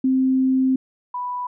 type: tone pair in turn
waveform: sine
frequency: 261.6 / 987.7 Hz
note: C4 / B5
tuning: 0 / 0 cents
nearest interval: octave + major seventh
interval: 2300 cents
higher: second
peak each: -15 / -24 dBFS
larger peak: first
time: 0.04-0.76 / 1.14-1.47 s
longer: first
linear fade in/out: 5 ms
effects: none